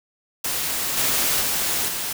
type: noise with level steps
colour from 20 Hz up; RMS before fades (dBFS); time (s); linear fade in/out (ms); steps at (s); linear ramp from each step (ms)
white; -25 / -21 / -23 / -27; 0.44-2.13; 5; 0.97 / 1.41 / 1.88; 5
effects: none